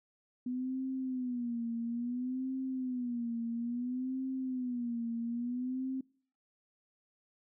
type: tone with vibrato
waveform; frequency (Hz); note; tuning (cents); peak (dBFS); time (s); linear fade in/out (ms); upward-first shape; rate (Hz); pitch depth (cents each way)
sine; 246.9; B3; 0; -33; 0.46-6.01; 5; sine; 0.59; 110
effects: noise-tail reverb RT60 0.5 s tail -24 dB re dry